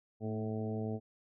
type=harmonic tone with a mistuned harmonic; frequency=108.9 Hz; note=A2; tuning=17 cents flat; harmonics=1 / 2 / 3 / 4 / 5 / 6 / 7; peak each=-38 / -38 / -46 / -41 / -50 / -47 / -50 dBFS; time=0.2-1 s; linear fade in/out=50 ms; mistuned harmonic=2; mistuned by=+23 cents; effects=none